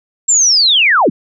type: linear sweep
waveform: sine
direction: down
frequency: 7540 to 138.59 Hz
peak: -7 dBFS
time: 0.28-1.1 s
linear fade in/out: 10 ms
effects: none